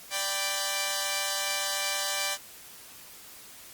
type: chord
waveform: 5% pulse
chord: G major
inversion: second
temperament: equal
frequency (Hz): 587.3 / 784 / 987.8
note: D5 / G5 / B5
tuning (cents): 0 / 0 / 0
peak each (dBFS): -20 / -20 / -24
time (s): 0.1-2.38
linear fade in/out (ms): 50
effects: white hiss -48 dBFS RMS until 3.73 s + Opus 48 kbps